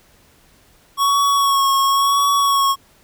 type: tone with vibrato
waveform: square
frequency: 1108.7 Hz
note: C#6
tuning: in tune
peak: -14 dBFS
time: 0.97-2.76 s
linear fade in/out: 50 ms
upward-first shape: sine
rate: 0.95 Hz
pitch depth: 27 cents each way
effects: pink hiss -53 dBFS RMS until 3.03 s